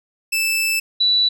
sawtooth / sine tone pair in turn, 2637 / 3951 Hz, E7 / B7, 0 / 0 cents, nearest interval perfect fifth, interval 700 cents, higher second, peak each -14 / -13 dBFS, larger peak second, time 0.32-0.8 / 1-1.29 s, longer first, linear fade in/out 10 ms, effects none

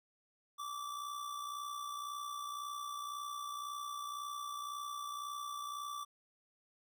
square tone with amplitude modulation, 1163 Hz, D6, 17 cents flat, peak -39 dBFS, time 0.58-6.05 s, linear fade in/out 20 ms, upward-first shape sine, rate 61.9 Hz, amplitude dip 50%, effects none

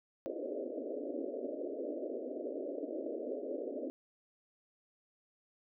white band-pass noise, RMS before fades -40 dBFS, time 0.26-3.9 s, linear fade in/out 0 ms, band 250 to 620 Hz, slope 96 dB/octave, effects none

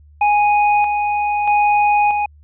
square tone with tremolo, 829 Hz, G#5, 3 cents flat, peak -12 dBFS, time 0.21-2.26 s, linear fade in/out 5 ms, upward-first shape square, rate 0.79 Hz, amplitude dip 40%, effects added 74 Hz sine -43 dBFS peak until 2.43 s + resampled to 8000 Hz

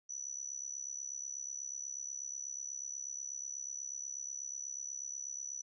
sine tone with amplitude modulation, 5940 Hz, F#8, 6 cents sharp, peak -36 dBFS, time 0.09-5.62 s, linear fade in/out 10 ms, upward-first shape sine, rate 68.2 Hz, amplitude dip 90%, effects none

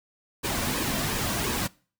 pink noise with flanger, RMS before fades -28 dBFS, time 0.43-1.68 s, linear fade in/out 20 ms, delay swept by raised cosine 1.4 to 2.4 ms, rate 2.8 Hz, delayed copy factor -0.5, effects noise-tail reverb RT60 0.4 s tail -23 dB re dry

